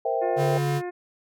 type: chord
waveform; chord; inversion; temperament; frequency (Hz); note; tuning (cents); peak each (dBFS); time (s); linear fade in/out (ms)
sine; C dominant seventh; third; equal; 466.2 / 523.3 / 659.3 / 784; Bb4 / C5 / E5 / G5; 0 / 0 / 0 / 0; -28; 0.05-0.58; 5
type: harmonic tone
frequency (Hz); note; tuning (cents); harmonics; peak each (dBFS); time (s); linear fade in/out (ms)
356.1; F4; +34; 1 / 2 / 3 / 4 / 5 / 6 / 7; -30 / -36 / -45 / -49 / -42 / -51 / -55; 0.21-0.91; 20
type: tone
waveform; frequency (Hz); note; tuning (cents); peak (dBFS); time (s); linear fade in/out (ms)
square; 142.9; D3; -47; -24; 0.36-0.82; 50
effects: none